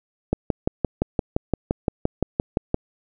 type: click train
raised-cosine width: 2 ms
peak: -6 dBFS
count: 15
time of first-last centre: 0.33-2.744 s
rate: 5.8 Hz
effects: none